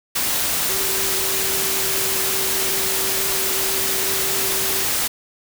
sine tone in noise, 385.5 Hz, G4, 29 cents flat, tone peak -30 dBFS, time 0.69-4.84 s, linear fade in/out 10 ms, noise white, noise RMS -21 dBFS, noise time 0.15-5.08 s, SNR -12 dB, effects none

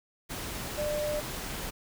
sine tone in noise, 597 Hz, D5, 28 cents sharp, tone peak -29 dBFS, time 0.77-1.21 s, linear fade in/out 20 ms, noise pink, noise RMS -37 dBFS, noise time 0.29-1.71 s, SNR +5 dB, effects none

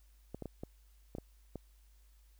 clicks, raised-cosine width 2 ms, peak -28 dBFS, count 7, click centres 0.346 / 0.423 / 0.457 / 0.635 / 1.151 / 1.184 / 1.557 s, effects added 51 Hz sine -60 dBFS peak until 2.39 s + white hiss -73 dBFS RMS until 2.39 s

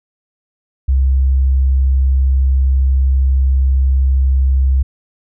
sine tone, 66.3 Hz, C2, 23 cents sharp, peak -9 dBFS, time 0.88-4.83 s, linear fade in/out 10 ms, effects none

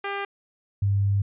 10% pulse / sine tone pair in turn, 399.4 / 99.85 Hz, G4 / G2, +32 / +32 cents, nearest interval 2 octaves, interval 2400 cents, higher first, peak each -19 dBFS, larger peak neither, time 0.04-0.25 / 0.82-1.22 s, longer second, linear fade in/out 5 ms, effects resampled to 8000 Hz

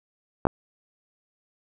clicks, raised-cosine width 1 ms, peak -7 dBFS, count 2, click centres 0.453 / 0.469 s, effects none

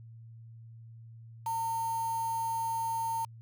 sine tone with quantisation, 910 Hz, A#5, 42 cents flat, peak -30 dBFS, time 1.46-3.25 s, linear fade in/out 5 ms, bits 7, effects added 114 Hz sine -47 dBFS peak until 3.41 s

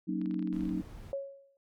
sine chord, D# minor seventh, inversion first, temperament equal, 185 / 233.1 / 277.2 / 311.1 Hz, F#3 / A#3 / C#4 / D#4, 0 / 0 / 0 / 0 cents, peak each -34 / -38 / -38 / -34 dBFS, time 0.07-0.82 s, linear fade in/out 20 ms
clicks, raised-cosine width 0.3 ms, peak -37 dBFS, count 12, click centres 0.215 / 0.259 / 0.311 / 0.343 / 0.393 / 0.426 / 0.474 / 0.528 / 0.564 / 0.608 / 0.654 / 0.692 s
brown noise, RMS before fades -46 dBFS, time 0.52-1.13 s, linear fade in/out 20 ms
sine tone with exponential decay, 552 Hz, C#5, 7 cents flat, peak -29 dBFS, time 1.13-1.57 s, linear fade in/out 1 ms, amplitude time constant 94 ms
effects MP3 96 kbps

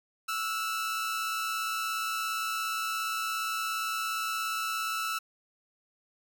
sawtooth tone pair together, 1318.5 / 1435.7 Hz, E6 / F6, 0 / +47 cents, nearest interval minor second, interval 147 cents, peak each -27 / -35 dBFS, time 0.28-5.19 s, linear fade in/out 10 ms, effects none

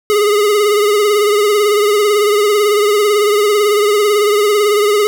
square tone with vibrato, 415.3 Hz, G#4, in tune, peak -10 dBFS, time 0.1-5.07 s, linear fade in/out 0 ms, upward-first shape triangle, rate 18 Hz, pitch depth 62 cents each way, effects none

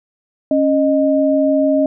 sine tone pair together, 275.3 / 618 Hz, C#4 / D#5, -12 / -12 cents, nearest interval octave + major second, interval 1400 cents, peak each -14 dBFS, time 0.51-1.86 s, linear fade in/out 2 ms, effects none

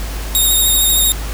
5% pulse tone with vibrato, 3729 Hz, A#7, in tune, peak -4 dBFS, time 0.35-1.12 s, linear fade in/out 0 ms, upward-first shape sine, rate 13 Hz, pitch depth 33 cents each way, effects added 52 Hz sine -21 dBFS peak until 1.33 s + pink hiss -29 dBFS RMS until 1.33 s

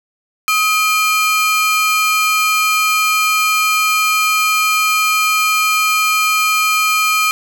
40% pulse ring-modulated tone, 1836 Hz, A#6, 27 cents flat, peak -8 dBFS, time 0.48-7.31 s, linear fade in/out 0 ms, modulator 570 Hz, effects none

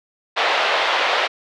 pink band-pass noise, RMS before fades -19 dBFS, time 0.36-1.28 s, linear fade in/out 20 ms, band 540 to 3800 Hz, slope 24 dB/octave, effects none

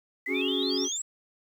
sine exponential sweep, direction up, 1958 to 7902 Hz, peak -30 dBFS, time 0.26-1.02 s, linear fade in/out 5 ms
triangle chord, C# suspended fourth, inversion none, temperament just, 277.2 / 369.6 / 415.8 Hz, C#4 / F#4 / G#4, 0 / -2 / +2 cents, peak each -28 / -29 / -32 dBFS, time 0.27-0.89 s, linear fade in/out 50 ms
sine tone with vibrato, 3405 Hz, G#7, 42 cents sharp, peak -34 dBFS, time 0.34-0.98 s, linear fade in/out 20 ms, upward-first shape square, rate 6.9 Hz, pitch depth 81 cents each way
effects 9-bit

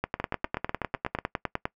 two click trains, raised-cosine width 0.5 ms, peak -12 / -14 dBFS, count 17 / 9, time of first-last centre 0.04-1.655 / 0.2-1.188 s, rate 9.91 / 8.1 Hz, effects noise-tail reverb RT60 0.1 s tail -21 dB re dry

